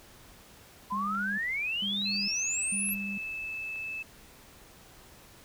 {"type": "exponential sweep", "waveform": "sine", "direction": "up", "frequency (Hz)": [986, 11920], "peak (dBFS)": -29, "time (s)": [0.9, 2.95], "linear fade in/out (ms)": 20}
{"type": "tone bursts", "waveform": "sine", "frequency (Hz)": 200.4, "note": "G3", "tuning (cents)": 38, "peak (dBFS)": -35, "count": 3, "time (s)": [0.92, 3.18], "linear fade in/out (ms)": 5, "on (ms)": 460, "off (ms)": 440}
{"type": "click train", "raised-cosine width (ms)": 0.3, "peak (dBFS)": -35, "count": 4, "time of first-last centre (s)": [1.15, 3.759], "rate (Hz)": 1.15}
{"type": "tone", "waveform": "sine", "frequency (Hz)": 2620, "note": "E7", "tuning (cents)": -11, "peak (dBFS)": -34, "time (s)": [2.05, 4.03], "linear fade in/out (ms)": 10}
{"effects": ["pink hiss -54 dBFS RMS until 5.44 s"]}